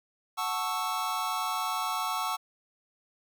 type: chord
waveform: square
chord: F# minor seventh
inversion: none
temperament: equal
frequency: 740 / 880 / 1108.7 / 1318.5 Hz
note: F#5 / A5 / C#6 / E6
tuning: 0 / 0 / 0 / 0 cents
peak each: -37 / -36 / -34 / -35 dBFS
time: 0.37-2.37 s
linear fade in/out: 20 ms
effects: none